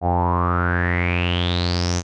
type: tone with low-pass filter sweep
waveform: sawtooth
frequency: 87.9 Hz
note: F2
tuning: 12 cents sharp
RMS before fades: -20 dBFS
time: 0.01-2.03 s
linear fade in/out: 50 ms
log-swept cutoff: 720 to 6400 Hz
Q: 9.1
effects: none